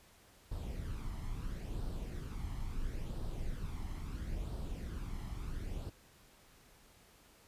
brown noise with flanger, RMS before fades -40 dBFS, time 0.51-5.9 s, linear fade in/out 10 ms, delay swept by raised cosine 0.22 to 0.98 ms, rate 0.74 Hz, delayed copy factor +0.7, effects pink hiss -63 dBFS RMS until 7.47 s + resampled to 32000 Hz

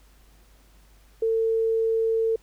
sine tone, 450 Hz, A4, 39 cents sharp, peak -20 dBFS, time 1.22-2.36 s, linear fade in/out 5 ms, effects added 50 Hz sine -53 dBFS peak until 2.42 s + pink hiss -60 dBFS RMS until 2.42 s

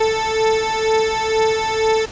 30% pulse beating tone pair, 440 / 442.1 Hz, A4 / A4, 0 / +8 cents, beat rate 2.1 Hz, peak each -16 dBFS, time 0-2.06 s, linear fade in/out 10 ms, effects pink hiss -35 dBFS RMS until 2.11 s + resampled to 16000 Hz

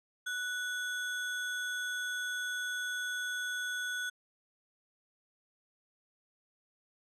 sine tone with sample-and-hold, 1480 Hz, F#6, in tune, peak -33 dBFS, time 0.26-4.1 s, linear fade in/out 10 ms, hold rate 4900 Hz, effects low-pass 10000 Hz 12 dB/octave

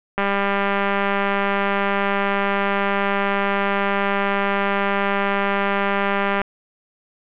click train, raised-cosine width 0.5 ms, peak -6 dBFS, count 1242, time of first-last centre 0.18-6.416 s, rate 199 Hz, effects resampled to 8000 Hz + 7-bit

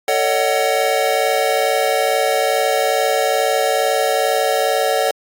square chord, D# half-diminished seventh, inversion second, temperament just, 448 / 560 / 622.3 / 746.7 Hz, A4 / C#5 / D#5 / F#5, +31 / +18 / 0 / +16 cents, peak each -22 / -20 / -23 / -20 dBFS, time 0.08-5.11 s, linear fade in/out 2 ms, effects AAC 64 kbps

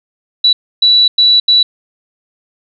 sine tone bursts at uneven times, 3941 Hz, B7, 4 cents flat, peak -5 dBFS, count 4, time 0.44-0.53 / 0.82-1.08 / 1.18-1.4 / 1.48-1.63 s, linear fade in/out 5 ms, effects none

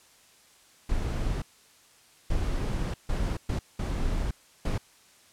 brown noise bursts at uneven times, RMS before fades -28 dBFS, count 6, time 0.89-1.42 / 2.3-2.94 / 3.09-3.37 / 3.49-3.59 / 3.79-4.31 / 4.65-4.78 s, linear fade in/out 5 ms, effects white hiss -58 dBFS RMS until 5.32 s + low-pass 10000 Hz 12 dB/octave

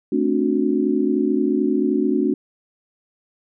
sine chord, D dominant seventh, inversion second, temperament just, 220.2 / 264.3 / 293.7 / 367.1 Hz, A3 / C4 / D4 / F#4, +2 / +18 / 0 / -14 cents, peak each -23 / -22 / -21 / -22 dBFS, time 0.12-2.34 s, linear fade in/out 5 ms, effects none

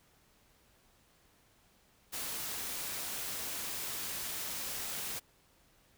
white noise, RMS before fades -39 dBFS, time 2.12-5.2 s, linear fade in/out 20 ms, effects pink hiss -67 dBFS RMS until 5.97 s

